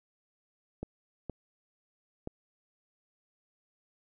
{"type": "clicks", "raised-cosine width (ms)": 2, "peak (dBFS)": -23, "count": 3, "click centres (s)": [0.83, 1.297, 2.274], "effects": []}